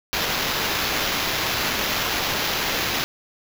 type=noise with sample-and-hold; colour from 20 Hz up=white; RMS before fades=-24 dBFS; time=0.13-3.04 s; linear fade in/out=0 ms; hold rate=8820 Hz; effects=none